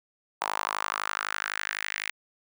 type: tone with high-pass filter sweep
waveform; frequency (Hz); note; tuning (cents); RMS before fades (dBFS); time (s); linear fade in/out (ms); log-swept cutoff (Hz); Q
sawtooth; 51.91; G#1; 0; -32; 0.41-2.11; 5; 910 to 2100; 3.3
effects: none